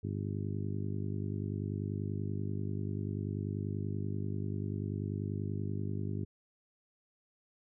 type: harmonic tone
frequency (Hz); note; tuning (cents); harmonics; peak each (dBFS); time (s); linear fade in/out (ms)
50.3; G1; +45; 2 / 3 / 4 / 5 / 6 / 7 / 8; -36 / -40 / -42 / -44 / -46 / -47 / -48; 0.03-6.25; 10
effects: none